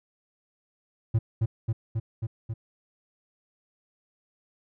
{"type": "tone with echo", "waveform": "triangle", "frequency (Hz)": 112.2, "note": "A2", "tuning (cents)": 34, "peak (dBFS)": -17, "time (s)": [1.14, 1.19], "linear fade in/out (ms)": 10, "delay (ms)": 270, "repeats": 5, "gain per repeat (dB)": -2, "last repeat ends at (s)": 2.54, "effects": []}